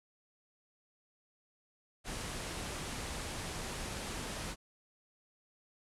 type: low-pass noise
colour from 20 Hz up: pink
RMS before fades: -41 dBFS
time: 2.04-4.56 s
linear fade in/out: 50 ms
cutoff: 11000 Hz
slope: 48 dB/octave
effects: none